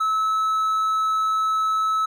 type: tone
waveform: triangle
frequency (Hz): 1299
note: E6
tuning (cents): -26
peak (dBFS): -17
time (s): 0-2.06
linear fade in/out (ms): 10
effects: none